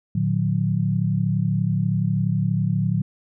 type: tone cluster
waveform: sine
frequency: 113.6 / 150.4 / 182.5 Hz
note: A#2 / D3 / F#3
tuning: -44 / +42 / -24 cents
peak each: -23 dBFS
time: 0.15-3.02 s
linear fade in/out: 5 ms
effects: none